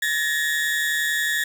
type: tone pair together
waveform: 35% pulse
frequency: 1713.6 / 1864.7 Hz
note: A6 / A#6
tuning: -46 / 0 cents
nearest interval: minor second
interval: 146 cents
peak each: -22 dBFS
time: 0.02-1.44 s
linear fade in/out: 5 ms
effects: 7-bit